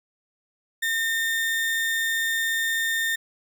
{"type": "tone", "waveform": "35% pulse", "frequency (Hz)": 1819, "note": "A#6", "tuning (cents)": -43, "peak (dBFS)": -21, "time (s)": [0.82, 3.16], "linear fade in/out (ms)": 10, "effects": []}